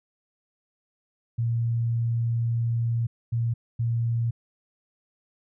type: tone bursts at uneven times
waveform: sine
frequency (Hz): 116.54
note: A#2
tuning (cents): 0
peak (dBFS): -22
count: 3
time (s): 1.38-3.07 / 3.32-3.54 / 3.79-4.31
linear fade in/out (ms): 10
effects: none